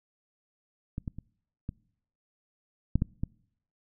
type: clicks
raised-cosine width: 5 ms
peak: -21 / -22 / -28 / -21 / -11 / -13 / -17 dBFS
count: 7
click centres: 0.981 / 1.078 / 1.186 / 1.691 / 2.956 / 3.021 / 3.235 s
effects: noise-tail reverb RT60 0.7 s tail -25 dB re dry